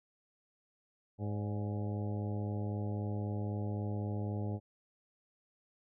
harmonic tone with a mistuned harmonic, 103.83 Hz, G#2, in tune, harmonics 1 / 2 / 3 / 4 / 5 / 6 / 7 / 8, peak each -35 / -41 / -45 / -47 / -49 / -51 / -52 / -53 dBFS, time 1.18-4.6 s, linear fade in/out 50 ms, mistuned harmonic 6, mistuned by -60 cents, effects none

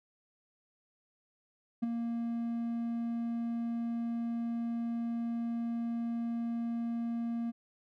triangle tone with ADSR envelope, 233.1 Hz, A#3, in tune, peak -24 dBFS, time 1.82-7.52 s, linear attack 14 ms, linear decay 15 ms, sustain -6 dB, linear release 27 ms, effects none

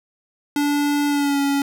square tone with pitch glide, 289.8 to 280.3 Hz, D4 to C#4, -23 to +19 cents, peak -18 dBFS, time 0.56-1.62 s, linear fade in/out 2 ms, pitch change -58 cents, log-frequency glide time 1.07-1.4 s, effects none

